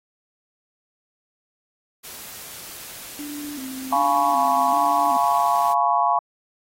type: noise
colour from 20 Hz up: white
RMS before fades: -38 dBFS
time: 2.03-5.74 s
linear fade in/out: 20 ms
type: tone with vibrato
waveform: sine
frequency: 277.2 Hz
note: C#4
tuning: in tune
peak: -31 dBFS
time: 3.19-5.17 s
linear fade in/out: 2 ms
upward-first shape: square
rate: 1.3 Hz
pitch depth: 93 cents each way
type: chord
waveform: sine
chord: C# dominant seventh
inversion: first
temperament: equal with one note detuned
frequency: 698.5 / 843.2 / 987.8 / 1108.7 Hz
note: E#5 / G#5 / B5 / C#6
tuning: 0 / +26 / 0 / 0 cents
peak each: -22 dBFS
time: 3.92-6.19 s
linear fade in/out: 5 ms
effects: AAC 48 kbps